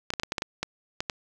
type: clicks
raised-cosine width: 0.2 ms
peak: -11 dBFS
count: 10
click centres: 0.104 / 0.137 / 0.198 / 0.234 / 0.321 / 0.382 / 0.421 / 0.63 / 1.005 / 1.098 s
effects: none